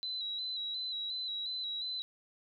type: tone with vibrato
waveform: sine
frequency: 3951 Hz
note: B7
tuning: in tune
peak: -35 dBFS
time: 0.03-2.02 s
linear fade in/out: 0 ms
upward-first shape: square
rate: 2.8 Hz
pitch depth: 34 cents each way
effects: none